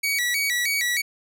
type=tone with vibrato; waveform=sawtooth; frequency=2093 Hz; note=C7; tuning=in tune; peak=-18 dBFS; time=0.03-1.02 s; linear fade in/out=10 ms; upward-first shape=square; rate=3.2 Hz; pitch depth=130 cents each way; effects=none